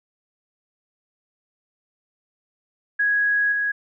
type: tone with level steps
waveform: sine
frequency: 1661.2 Hz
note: G#6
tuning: in tune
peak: -17 / -20 dBFS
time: 2.99-3.72 s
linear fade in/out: 10 ms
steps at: 3.52 s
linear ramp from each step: 2 ms
effects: none